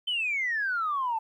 sine exponential sweep, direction down, 3106 to 866 Hz, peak -25 dBFS, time 0.07-1.19 s, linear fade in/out 10 ms, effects tanh soft clip ceiling -21 dBFS + 11-bit

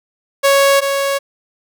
sawtooth tone pair in turn, 554.4 / 554.4 Hz, C#5 / C#5, 0 / 0 cents, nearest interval unison, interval 0 cents, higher neither, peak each -5 / -11 dBFS, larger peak first, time 0.43-0.81 / 0.81-1.19 s, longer neither, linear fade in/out 20 ms, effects none

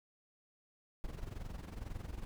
brown noise with amplitude modulation, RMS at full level -41 dBFS, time 1.04-2.25 s, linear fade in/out 0 ms, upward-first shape sine, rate 22 Hz, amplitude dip 75%, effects none

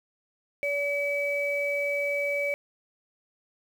sine tone pair together, 572 / 2288 Hz, D5 / D7, -46 / -46 cents, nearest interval 2 octaves, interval 2400 cents, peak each -28 dBFS, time 0.63-2.54 s, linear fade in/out 0 ms, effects 8-bit

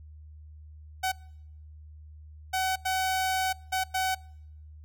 sawtooth tone bursts at uneven times, 754 Hz, F#5, 32 cents sharp, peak -22 dBFS, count 5, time 1.03-1.12 / 2.53-2.76 / 2.85-3.53 / 3.72-3.84 / 3.94-4.15 s, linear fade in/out 10 ms, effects noise-tail reverb RT60 0.8 s tail -26 dB re dry + added 76 Hz sine -45 dBFS peak until 4.84 s

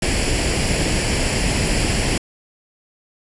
pink noise with comb filter, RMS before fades -19 dBFS, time 0.02-2.18 s, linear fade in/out 5 ms, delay 0.4 ms, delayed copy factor +0.6, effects resampled to 24000 Hz

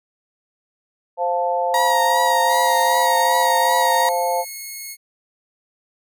sine chord, F major, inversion second, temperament equal, 523.3 / 698.5 / 880 Hz, C5 / F5 / A5, 0 / 0 / 0 cents, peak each -22 dBFS, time 1.17-4.45 s, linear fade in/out 50 ms
35% pulse tone with vibrato, 945 Hz, A#5, 23 cents sharp, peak -15 dBFS, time 1.74-4.09 s, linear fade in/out 2 ms, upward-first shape triangle, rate 2.6 Hz, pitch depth 36 cents each way
5% pulse tone with pitch glide, 2093 to 2177 Hz, C7 to C#7, 0 to -32 cents, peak -21 dBFS, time 2.47-4.97 s, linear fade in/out 50 ms, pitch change +68 cents, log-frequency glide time 2.87-3.06 s
effects none

